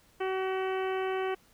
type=harmonic tone; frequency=378.5 Hz; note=F#4; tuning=39 cents sharp; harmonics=1 / 2 / 3 / 4 / 5 / 6 / 7 / 8; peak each=-30 / -36 / -40 / -42 / -44 / -46 / -47 / -48 dBFS; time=0.2-1.35 s; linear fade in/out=10 ms; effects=pink hiss -63 dBFS RMS until 1.53 s